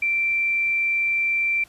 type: tone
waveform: sine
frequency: 2349 Hz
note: D7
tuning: in tune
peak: -19 dBFS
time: 0.02-1.64 s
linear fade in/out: 5 ms
effects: pink hiss -53 dBFS RMS until 1.68 s + resampled to 32000 Hz